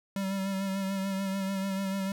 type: tone with vibrato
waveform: square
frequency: 193.9 Hz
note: G3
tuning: 19 cents flat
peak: -30 dBFS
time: 0.16-2.12 s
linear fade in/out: 2 ms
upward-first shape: sine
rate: 6.8 Hz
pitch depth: 30 cents each way
effects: none